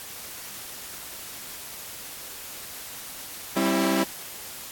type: chord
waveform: sawtooth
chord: C major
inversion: second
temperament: equal with one note detuned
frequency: 196 / 267.9 / 329.6 Hz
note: G3 / C4 / E4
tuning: 0 / +41 / 0 cents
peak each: -22 / -22 / -21 dBFS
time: 3.56-4.04 s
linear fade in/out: 10 ms
effects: white hiss -39 dBFS RMS until 4.71 s + AAC 64 kbps